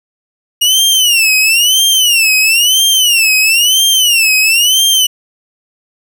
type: tone with vibrato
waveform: sawtooth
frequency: 2839 Hz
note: F7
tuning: 28 cents sharp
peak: -4 dBFS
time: 0.61-5.07 s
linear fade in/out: 10 ms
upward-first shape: sine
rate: 1 Hz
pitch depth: 200 cents each way
effects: none